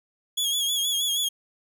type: tone with vibrato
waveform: sawtooth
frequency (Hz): 3336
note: G#7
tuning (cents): +7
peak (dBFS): -20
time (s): 0.37-1.29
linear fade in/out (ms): 10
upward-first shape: sine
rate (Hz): 6.3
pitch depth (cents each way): 56
effects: none